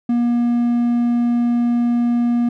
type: tone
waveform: triangle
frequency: 238.7 Hz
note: A#3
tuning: 41 cents sharp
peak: -12 dBFS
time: 0.09-2.49 s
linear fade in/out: 5 ms
effects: none